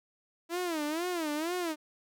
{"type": "tone with vibrato", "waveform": "sawtooth", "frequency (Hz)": 327, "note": "E4", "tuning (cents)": -14, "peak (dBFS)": -27, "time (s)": [0.49, 1.76], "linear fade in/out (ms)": 50, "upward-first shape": "sine", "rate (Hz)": 2.1, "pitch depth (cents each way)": 180, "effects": []}